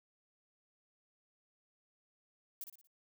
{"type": "noise with echo", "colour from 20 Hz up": "violet", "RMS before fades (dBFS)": -43, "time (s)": [2.61, 2.64], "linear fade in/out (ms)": 2, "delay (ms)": 58, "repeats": 4, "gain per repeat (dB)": -7, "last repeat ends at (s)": 2.872, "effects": []}